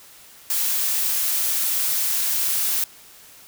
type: noise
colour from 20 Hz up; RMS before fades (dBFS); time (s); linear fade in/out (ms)
blue; -22; 0.5-2.84; 2
effects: white hiss -47 dBFS RMS until 3.47 s